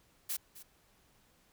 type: noise with echo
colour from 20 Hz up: blue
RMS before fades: -36 dBFS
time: 0.29-0.37 s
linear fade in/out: 10 ms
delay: 260 ms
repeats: 1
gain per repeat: -15 dB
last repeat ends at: 0.63 s
effects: pink hiss -68 dBFS RMS until 1.52 s